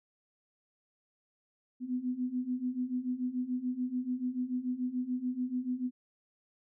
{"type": "beating tone pair", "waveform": "sine", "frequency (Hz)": [246.9, 253.8], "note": ["B3", "B3"], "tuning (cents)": [0, 47], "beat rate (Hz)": 6.9, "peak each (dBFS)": [-36, -33], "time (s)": [1.8, 5.91], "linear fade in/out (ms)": 50, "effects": []}